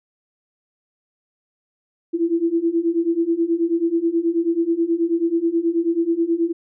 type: beating tone pair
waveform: sine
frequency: 329.6 / 338.9 Hz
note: E4 / E4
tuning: 0 / +48 cents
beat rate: 9.3 Hz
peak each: -21 / -19 dBFS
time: 2.13-6.53 s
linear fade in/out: 20 ms
effects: none